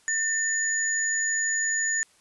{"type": "tone pair together", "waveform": "sine", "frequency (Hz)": [1803, 6857], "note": ["A6", "A8"], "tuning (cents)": [42, -46], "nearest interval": "octave + major seventh", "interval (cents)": 2312, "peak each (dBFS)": -26, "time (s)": [0.08, 2.03], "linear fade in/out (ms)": 0, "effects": ["white hiss -60 dBFS RMS until 2.2 s", "resampled to 24000 Hz"]}